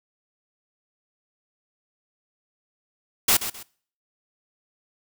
white noise with echo, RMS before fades -18 dBFS, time 3.28-3.37 s, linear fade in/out 5 ms, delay 130 ms, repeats 2, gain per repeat -11 dB, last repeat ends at 3.63 s, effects noise-tail reverb RT60 0.5 s tail -22 dB re dry

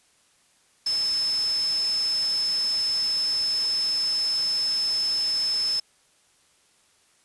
sine tone in noise, 5240 Hz, E8, 11 cents flat, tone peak -22 dBFS, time 0.86-5.8 s, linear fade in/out 5 ms, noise white, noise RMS -37 dBFS, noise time 0.86-5.8 s, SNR +12 dB, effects white hiss -62 dBFS RMS until 7.24 s + resampled to 24000 Hz

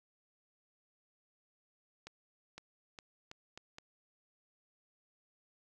accelerating click train, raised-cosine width 0.2 ms, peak -30 dBFS, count 6, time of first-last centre 2.07-3.784 s, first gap 510 ms, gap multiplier 0.8, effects none

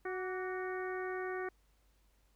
harmonic tone with a mistuned harmonic, 370 Hz, F#4, in tune, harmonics 1 / 2 / 3 / 4 / 5 / 6, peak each -38 / -45 / -47 / -46 / -46 / -53 dBFS, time 0.05-1.49 s, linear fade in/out 5 ms, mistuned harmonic 3, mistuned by +62 cents, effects added 50 Hz sine -68 dBFS peak until 2.35 s + pink hiss -75 dBFS RMS until 2.35 s

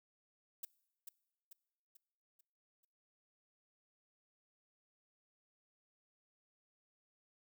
violet noise with echo, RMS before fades -43 dBFS, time 0.63-0.65 s, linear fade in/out 5 ms, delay 440 ms, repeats 5, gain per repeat -6 dB, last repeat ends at 2.85 s, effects noise-tail reverb RT60 0.9 s tail -22 dB re dry

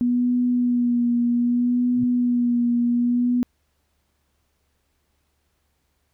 sine tone with vibrato, 242.7 Hz, B3, 30 cents flat, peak -17 dBFS, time 0.01-3.43 s, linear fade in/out 0 ms, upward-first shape sine, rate 0.64 Hz, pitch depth 26 cents each way
sine tone with exponential growth, 123.47 Hz, B2, in tune, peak -26 dBFS, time 1.89-2.04 s, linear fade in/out 5 ms, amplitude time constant 32 ms
effects added 72 Hz sine -70 dBFS peak until 6.13 s + pink hiss -71 dBFS RMS until 6.13 s

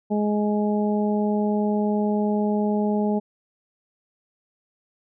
harmonic tone, 209.2 Hz, G#3, 13 cents sharp, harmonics 1 / 2 / 3 / 4, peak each -21 / -26 / -30 / -31 dBFS, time 0.1-3.2 s, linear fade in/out 20 ms, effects none

